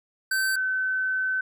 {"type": "tone pair in turn", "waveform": ["square", "sine"], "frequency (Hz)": [1543, 1523.5], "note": ["G6", "G6"], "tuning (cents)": [-28, -50], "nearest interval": "unison", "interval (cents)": 22, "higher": "first", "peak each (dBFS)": -23, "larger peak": "neither", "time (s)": [[0.31, 0.56], [0.56, 1.41]], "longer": "second", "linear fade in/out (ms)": 5, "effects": []}